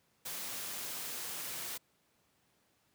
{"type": "noise", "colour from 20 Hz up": "white", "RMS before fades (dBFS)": -41, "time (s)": [0.25, 1.78], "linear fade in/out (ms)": 10, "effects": ["pink hiss -73 dBFS RMS until 2.94 s", "high-pass 100 Hz 12 dB/octave"]}